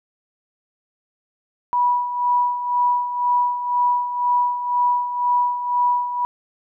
sine tone with tremolo, 977 Hz, B5, 19 cents flat, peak -14 dBFS, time 1.73-6.25 s, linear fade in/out 0 ms, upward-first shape sine, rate 2 Hz, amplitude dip 65%, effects none

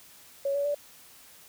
sine tone with pitch steps, 556 / 568 / 580.3 Hz, C#5 / C#5 / D5, +5 / +42 / -21 cents, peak -25 dBFS, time 0.45-0.747 s, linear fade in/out 5 ms, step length 99 ms, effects white hiss -53 dBFS RMS until 1.48 s

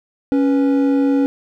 triangle tone pair together, 277.2 / 490.2 Hz, C#4 / B4, 0 / -13 cents, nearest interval minor seventh, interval 987 cents, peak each -11 / -20 dBFS, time 0.32-1.26 s, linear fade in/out 0 ms, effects none

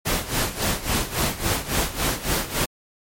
pink noise with tremolo, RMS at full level -21 dBFS, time 0.05-2.66 s, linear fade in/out 20 ms, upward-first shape sine, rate 3.6 Hz, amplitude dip 80%, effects MP3 64 kbps

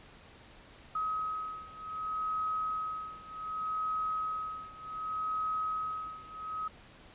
sine beating tone pair, 1270 / 1270.66 Hz, D#6 / D#6, +35 / +36 cents, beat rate 0.66 Hz, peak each -35 / -37 dBFS, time 0.95-6.68 s, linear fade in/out 5 ms, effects pink hiss -55 dBFS RMS until 7.14 s + resampled to 8000 Hz

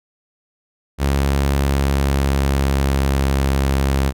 sawtooth tone with pitch glide, 69.3 to 67.99 Hz, C#2 to C#2, 0 to -33 cents, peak -11 dBFS, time 0.98-4.13 s, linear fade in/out 50 ms, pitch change -33 cents, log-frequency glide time 1.51-3.39 s, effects none

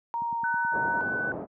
sine tone with vibrato, 932.3 Hz, A#5, in tune, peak -27 dBFS, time 0.14-1.01 s, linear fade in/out 0 ms, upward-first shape triangle, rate 2.7 Hz, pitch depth 10 cents each way
click train, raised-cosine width 5 ms, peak -26 dBFS, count 5, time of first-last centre 0.22-0.649 s, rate 9.33 Hz
sine tone, 1499 Hz, F#6, 22 cents sharp, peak -27 dBFS, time 0.44-1.32 s, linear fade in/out 2 ms
pink low-pass noise, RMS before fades -32 dBFS, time 0.71-1.47 s, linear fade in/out 50 ms, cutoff 920 Hz, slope 24 dB/octave
effects high-pass 200 Hz 12 dB/octave

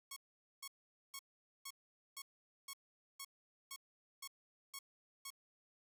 5% pulse tone bursts, 1100 Hz, C#6, 14 cents flat, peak -34 dBFS, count 11, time 0.11-5.304 s, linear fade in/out 5 ms, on 54 ms, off 460 ms, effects none

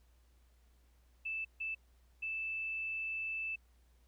sine tone bursts at uneven times, 2637 Hz, E7, in tune, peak -36 dBFS, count 3, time 1.25-1.45 / 1.6-1.75 / 2.22-3.56 s, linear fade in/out 10 ms, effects added 60 Hz sine -64 dBFS peak until 4.07 s + pink hiss -75 dBFS RMS until 4.07 s

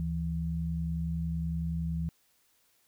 sine tone pair together, 74.05 / 164.81 Hz, D2 / E3, +15 / 0 cents, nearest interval octave + major second, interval 1385 cents, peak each -34 / -31 dBFS, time 0-2.09 s, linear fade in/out 0 ms, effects white hiss -69 dBFS RMS until 2.87 s

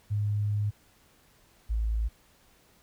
sine tone pair in turn, 103.83 / 55 Hz, G#2 / A1, 0 / 0 cents, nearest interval major seventh, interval 1100 cents, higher first, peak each -25 dBFS, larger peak neither, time 0.1-0.71 / 1.69-2.09 s, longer first, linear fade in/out 20 ms, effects pink hiss -62 dBFS RMS until 2.82 s

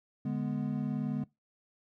triangle chord, G# diminished, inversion second, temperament equal, 146.83 / 207.7 / 246.9 Hz, D3 / G#3 / B3, 0 / 0 / 0 cents, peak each -33 dBFS, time 0.25-1.24 s, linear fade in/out 5 ms, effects noise-tail reverb RT60 0.2 s tail -21 dB re dry

